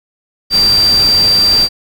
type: tone in noise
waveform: sine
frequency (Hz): 4699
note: D8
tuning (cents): 0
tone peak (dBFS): -7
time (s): 0.5-1.69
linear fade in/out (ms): 50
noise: pink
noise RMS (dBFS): -21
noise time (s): 0.5-1.69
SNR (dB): +11
effects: none